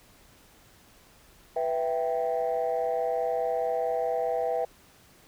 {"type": "chord", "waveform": "sine", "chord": "E minor", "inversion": "second", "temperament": "equal", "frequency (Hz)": [493.9, 659.3, 784], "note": ["B4", "E5", "G5"], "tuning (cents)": [0, 0, 0], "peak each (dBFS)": [-28, -28, -30], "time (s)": [1.56, 4.65], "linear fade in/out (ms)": 5, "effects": ["tanh soft clip ceiling -19 dBFS", "pink hiss -57 dBFS RMS until 5.27 s"]}